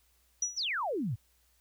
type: tone with exponential decay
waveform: sine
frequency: 5850 Hz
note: F#8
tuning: 21 cents flat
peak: -25 dBFS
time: 0.42-0.65 s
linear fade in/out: 5 ms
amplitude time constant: 49 ms
type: exponential sweep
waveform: sine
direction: down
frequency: 6320 to 96.9 Hz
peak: -30 dBFS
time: 0.56-1.16 s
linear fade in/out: 20 ms
effects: added 60 Hz sine -70 dBFS peak until 1.6 s + white hiss -70 dBFS RMS until 1.6 s